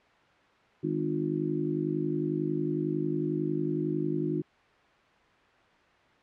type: harmonic tone with a mistuned harmonic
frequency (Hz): 51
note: G#1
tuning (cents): -31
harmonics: 3 / 4 / 5 / 6 / 7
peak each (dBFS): -33 / -40 / -38 / -31 / -32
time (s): 0.83-4.42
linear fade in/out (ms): 10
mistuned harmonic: 3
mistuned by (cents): +21
effects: white hiss -60 dBFS RMS until 6.22 s + low-pass 2000 Hz 12 dB/octave